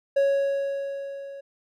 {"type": "tone with level ramp", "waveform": "triangle", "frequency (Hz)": 554.4, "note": "C#5", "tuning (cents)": 0, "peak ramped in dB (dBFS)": [-15, -35], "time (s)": [0.16, 1.41], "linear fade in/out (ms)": 10, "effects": []}